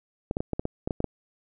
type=clicks; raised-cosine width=2 ms; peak=-14 dBFS; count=10; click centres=0.311 / 0.369 / 0.405 / 0.533 / 0.595 / 0.654 / 0.875 / 0.908 / 1.004 / 1.043 s; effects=none